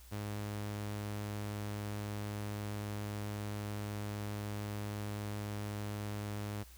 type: tone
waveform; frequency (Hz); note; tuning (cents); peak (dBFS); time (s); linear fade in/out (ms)
sawtooth; 103.83; G#2; 0; -34; 0.11-6.64; 20
effects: added 60 Hz sine -54 dBFS peak until 6.77 s + white hiss -60 dBFS RMS until 6.77 s